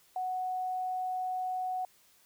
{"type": "tone", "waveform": "sine", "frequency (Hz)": 740, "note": "F#5", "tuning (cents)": 0, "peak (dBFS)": -31, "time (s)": [0.16, 1.85], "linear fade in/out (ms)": 2, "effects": ["white hiss -64 dBFS RMS until 2.25 s"]}